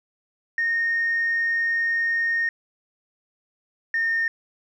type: tone pair in turn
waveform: sine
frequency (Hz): 1845 / 1827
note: A#6 / A#6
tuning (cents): -18 / -35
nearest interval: unison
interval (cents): 17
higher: first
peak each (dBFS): -19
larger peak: neither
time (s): 0.58-2.49 / 3.94-4.28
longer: first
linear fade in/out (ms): 2
effects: tanh soft clip ceiling -16 dBFS + 10-bit